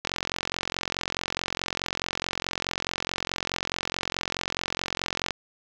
click train, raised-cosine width 0.2 ms, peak -9 dBFS, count 236, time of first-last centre 0.05-5.307 s, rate 44.7 Hz, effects low-pass 7000 Hz 12 dB/octave + 7-bit

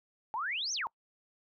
sine exponential two-way sweep, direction up then down, 830.6 to 6490 to 830.6 Hz, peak -32 dBFS, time 0.34-0.87 s, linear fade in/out 0 ms, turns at 0.73 s, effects noise-tail reverb RT60 0.1 s tail -25 dB re dry

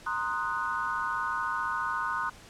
sine chord, C half-diminished seventh, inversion third, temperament equal, 932.3 / 1046.5 / 1244.5 / 1480 Hz, Bb5 / C6 / Eb6 / Gb6, 0 / 0 / 0 / 0 cents, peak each -36 / -34 / -33 / -33 dBFS, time 0.06-2.3 s, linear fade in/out 10 ms, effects pink hiss -51 dBFS RMS until 2.49 s + low-pass 9000 Hz 12 dB/octave

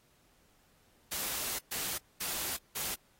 white noise bursts at uneven times, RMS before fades -36 dBFS, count 4, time 1.11-1.59 / 1.71-1.98 / 2.2-2.57 / 2.75-2.95 s, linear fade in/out 10 ms, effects pink hiss -68 dBFS RMS until 3.19 s + AAC 48 kbps

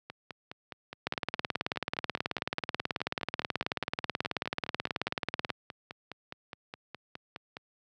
two click trains, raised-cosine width 0.3 ms, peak -13 / -24 dBFS, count 83 / 37, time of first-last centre 1.07-5.502 / 0.1-7.569 s, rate 18.5 / 4.82 Hz, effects high-pass 100 Hz 12 dB/octave

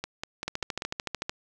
two click trains, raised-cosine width 0.2 ms, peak -15 / -13 dBFS, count 5 / 12, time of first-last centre 0.04-0.821 / 0.48-1.295 s, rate 5.12 / 13.5 Hz, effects none

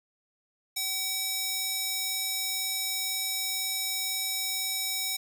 square tone with high-pass filter, 763 Hz, G5, 47 cents flat, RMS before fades -31 dBFS, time 0.76-5.17 s, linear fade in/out 10 ms, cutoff 4100 Hz, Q 0.7, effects none

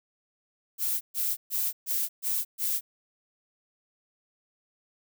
violet noise bursts, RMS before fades -28 dBFS, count 6, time 0.78-2.81 s, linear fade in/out 50 ms, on 230 ms, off 130 ms, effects none

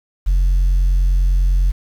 sine tone, 45 Hz, F#1, 47 cents flat, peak -9 dBFS, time 0.26-1.72 s, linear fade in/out 20 ms, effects tanh soft clip ceiling -10 dBFS + 7-bit

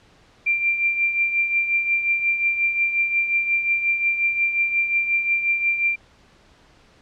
sine tone with tremolo, 2369 Hz, D7, 14 cents sharp, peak -15 dBFS, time 0.46-5.96 s, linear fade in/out 10 ms, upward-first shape triangle, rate 5.6 Hz, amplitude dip 65%, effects pink hiss -54 dBFS RMS until 7.01 s + low-pass 5000 Hz 12 dB/octave

